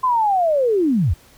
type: linear sweep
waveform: sine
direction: down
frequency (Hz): 1046.5 to 61.1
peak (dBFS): -14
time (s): 0.03-1.14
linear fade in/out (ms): 10
effects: pink hiss -50 dBFS RMS until 1.37 s